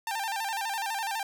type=tone with vibrato; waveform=sawtooth; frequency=844 Hz; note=G#5; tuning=28 cents sharp; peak=-26 dBFS; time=0.07-1.23 s; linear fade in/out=2 ms; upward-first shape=square; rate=12 Hz; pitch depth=110 cents each way; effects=none